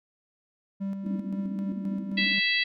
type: tone with tremolo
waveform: triangle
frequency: 196 Hz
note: G3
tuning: in tune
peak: -26 dBFS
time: 0.8-2.4 s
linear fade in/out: 20 ms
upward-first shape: square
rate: 3.8 Hz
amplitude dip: 40%
type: band-pass noise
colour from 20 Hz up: white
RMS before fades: -38 dBFS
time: 1.03-2.35 s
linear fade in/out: 10 ms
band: 180 to 320 Hz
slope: 96 dB/octave
type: harmonic tone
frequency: 659.3 Hz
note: E5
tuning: in tune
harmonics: 3 / 4 / 5 / 6 / 7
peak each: -26 / -28 / -30 / -32 / -33 dBFS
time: 2.17-2.64 s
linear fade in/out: 10 ms
effects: none